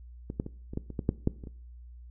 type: clicks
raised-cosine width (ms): 3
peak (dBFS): -22 / -16 / -24 / -26 / -18 / -27 / -18 / -11 / -11 / -30 / -29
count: 11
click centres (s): 0.301 / 0.399 / 0.464 / 0.735 / 0.774 / 0.903 / 0.992 / 1.091 / 1.274 / 1.438 / 1.472
effects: noise-tail reverb RT60 0.5 s tail -20 dB re dry + added 60 Hz sine -45 dBFS peak until 2.1 s